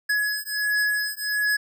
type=beating tone pair; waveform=square; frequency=1686 / 1687.4 Hz; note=G#6 / G#6; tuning=+26 / +27 cents; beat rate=1.4 Hz; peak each=-26 dBFS; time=0.09-1.57 s; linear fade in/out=10 ms; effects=none